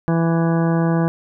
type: harmonic tone with a mistuned harmonic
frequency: 166.1 Hz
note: E3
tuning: 13 cents sharp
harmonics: 1 / 2 / 3 / 4 / 5 / 6 / 7 / 9 / 10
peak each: -16 / -22 / -26 / -28 / -30 / -32 / -33 / -35 / -36 dBFS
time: 0.08-1.08 s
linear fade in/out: 0 ms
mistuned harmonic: 9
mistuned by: -16 cents
effects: none